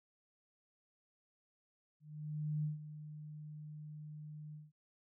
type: tone with ADSR envelope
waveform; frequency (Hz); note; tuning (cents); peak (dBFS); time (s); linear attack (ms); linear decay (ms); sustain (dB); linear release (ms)
sine; 151.5; D#3; -46; -33; 2-4.72; 640; 140; -13; 180
effects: none